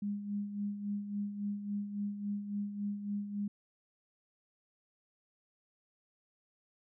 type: tone with tremolo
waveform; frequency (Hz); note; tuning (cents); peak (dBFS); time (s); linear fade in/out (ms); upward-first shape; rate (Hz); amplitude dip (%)
sine; 204; G#3; -31; -32; 0.02-3.48; 5; sine; 3.6; 60
effects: none